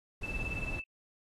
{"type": "noise", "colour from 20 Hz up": "brown", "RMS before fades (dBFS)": -38, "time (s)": [0.21, 0.8], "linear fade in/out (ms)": 10}
{"type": "tone with tremolo", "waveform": "sine", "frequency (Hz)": 2637, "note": "E7", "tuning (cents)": 0, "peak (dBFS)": -34, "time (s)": [0.23, 0.84], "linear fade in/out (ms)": 5, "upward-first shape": "sine", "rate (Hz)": 18, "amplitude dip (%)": 80}
{"effects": ["AAC 32 kbps"]}